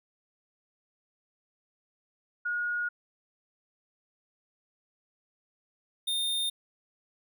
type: tone pair in turn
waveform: sine / square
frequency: 1441 / 3638 Hz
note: F#6 / A#7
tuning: -46 / -43 cents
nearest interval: octave + major third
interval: 1603 cents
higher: second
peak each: -28 dBFS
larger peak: neither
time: 2.45-2.89 / 6.07-6.5 s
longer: first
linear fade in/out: 10 ms
effects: none